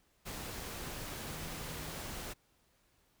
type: tone in noise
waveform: sine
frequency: 155.56 Hz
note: D#3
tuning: in tune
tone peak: -49 dBFS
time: 1.26-1.91 s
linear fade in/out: 20 ms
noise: pink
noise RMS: -43 dBFS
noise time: 0.25-2.34 s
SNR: -9 dB
effects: pink hiss -72 dBFS RMS until 3.2 s